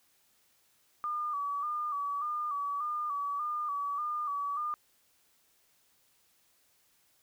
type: tone with vibrato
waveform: sine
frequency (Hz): 1174.7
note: D6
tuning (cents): 0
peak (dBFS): -31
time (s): 1.04-4.74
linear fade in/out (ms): 0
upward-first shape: square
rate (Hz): 1.7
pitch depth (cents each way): 50
effects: white hiss -69 dBFS RMS until 7.22 s